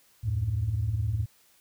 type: tone cluster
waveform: sine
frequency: 74.5 / 89.8 / 109.4 Hz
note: D2 / F2 / A2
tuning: +25 / +49 / -9 cents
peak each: -33 / -31 / -26 dBFS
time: 0.23-1.26 s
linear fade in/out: 20 ms
effects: tanh soft clip ceiling -18 dBFS + white hiss -62 dBFS RMS until 1.6 s